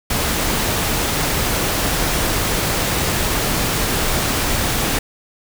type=noise; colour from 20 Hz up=pink; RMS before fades=-19 dBFS; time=0.1-4.99 s; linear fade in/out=5 ms; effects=none